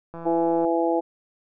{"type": "click train", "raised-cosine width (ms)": 1, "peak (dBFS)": -24, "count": 86, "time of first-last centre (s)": [0.14, 0.649], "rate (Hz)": 167}
{"type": "harmonic tone", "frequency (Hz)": 167.2, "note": "E3", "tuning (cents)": 25, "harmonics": [2, 3, 4, 5], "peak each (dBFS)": [-23, -25, -26, -27], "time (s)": [0.25, 1.01], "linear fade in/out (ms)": 20}
{"effects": []}